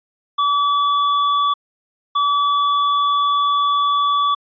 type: tone pair in turn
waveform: square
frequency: 1147 / 1147 Hz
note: D6 / D6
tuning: -41 / -41 cents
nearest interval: unison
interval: 0 cents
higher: neither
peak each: -15 dBFS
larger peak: neither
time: 0.38-1.54 / 2.15-4.35 s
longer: second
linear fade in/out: 10 ms
effects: resampled to 11025 Hz